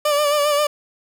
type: tone with vibrato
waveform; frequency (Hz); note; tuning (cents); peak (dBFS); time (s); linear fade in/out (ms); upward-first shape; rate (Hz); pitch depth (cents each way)
30% pulse; 587.3; D5; 0; -13; 0.05-0.67; 5; sine; 7.5; 44
effects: none